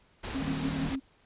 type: noise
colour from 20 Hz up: pink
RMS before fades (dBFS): -37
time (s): 0.23-0.96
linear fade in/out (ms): 10
type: tone with tremolo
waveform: sine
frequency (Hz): 268.4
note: C4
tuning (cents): +44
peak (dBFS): -29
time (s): 0.34-1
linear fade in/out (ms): 10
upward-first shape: sine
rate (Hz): 7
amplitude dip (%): 80
type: chord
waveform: triangle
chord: Eb dominant seventh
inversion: none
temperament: just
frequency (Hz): 155.56 / 194.45 / 233.3 / 280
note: Eb3 / G3 / Bb3 / Db4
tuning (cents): 0 / -14 / +2 / +18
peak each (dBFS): -33 / -38 / -38 / -39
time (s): 0.4-0.9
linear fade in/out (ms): 5
effects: pink hiss -64 dBFS RMS until 1.25 s + resampled to 8000 Hz